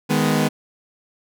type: chord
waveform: sawtooth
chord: G# minor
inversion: second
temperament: equal with one note detuned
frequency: 155.56 / 207.7 / 248.7 Hz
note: D#3 / G#3 / B3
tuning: 0 / 0 / +12 cents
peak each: -17 dBFS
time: 0.09-0.49 s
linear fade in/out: 20 ms
effects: none